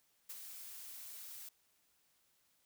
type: noise with ADSR envelope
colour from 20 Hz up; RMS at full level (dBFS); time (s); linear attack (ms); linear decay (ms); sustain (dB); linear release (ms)
blue; -45; 0.29-1.49; 10; 38; -5; 5
effects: white hiss -75 dBFS RMS until 2.65 s